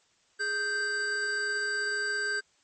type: tone pair together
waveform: square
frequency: 415.3 / 1568 Hz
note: G#4 / G6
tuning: 0 / 0 cents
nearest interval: octave + major seventh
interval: 2300 cents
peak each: -39 / -29 dBFS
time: 0.39-2.41 s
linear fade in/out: 20 ms
effects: white hiss -67 dBFS RMS until 2.63 s + MP3 32 kbps